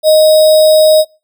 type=tone with sample-and-hold; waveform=sine; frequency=622.3 Hz; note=D#5; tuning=in tune; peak=-3 dBFS; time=0.03-1.05 s; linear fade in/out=50 ms; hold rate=4410 Hz; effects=noise-tail reverb RT60 0.3 s tail -23 dB re dry